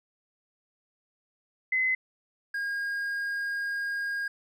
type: tone pair in turn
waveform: sine / triangle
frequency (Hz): 2039 / 1625.7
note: C7 / G#6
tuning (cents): -45 / -37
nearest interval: major third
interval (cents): 392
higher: first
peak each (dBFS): -23 / -27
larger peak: first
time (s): 1.72-1.95 / 2.54-4.28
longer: second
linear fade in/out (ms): 5
effects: none